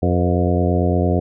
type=harmonic tone with a mistuned harmonic; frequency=88.9 Hz; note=F2; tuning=31 cents sharp; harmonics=1 / 2 / 3 / 4 / 5 / 6 / 7 / 8; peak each=-18 / -21 / -23 / -24 / -25 / -26 / -26 / -27 dBFS; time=0.02-1.2 s; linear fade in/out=10 ms; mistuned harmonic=6; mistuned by=-46 cents; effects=none